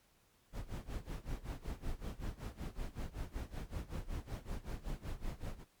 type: noise with tremolo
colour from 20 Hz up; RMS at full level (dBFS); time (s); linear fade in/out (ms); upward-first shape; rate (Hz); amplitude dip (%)
brown; -39; 0.52-5.65; 50; sine; 5.3; 90
effects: pink hiss -71 dBFS RMS until 5.8 s + MP3 96 kbps